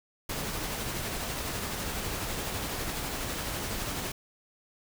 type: noise with tremolo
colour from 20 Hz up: pink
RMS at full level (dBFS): -33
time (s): 0.29-4.12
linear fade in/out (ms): 5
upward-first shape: sine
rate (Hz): 12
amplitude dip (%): 25
effects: none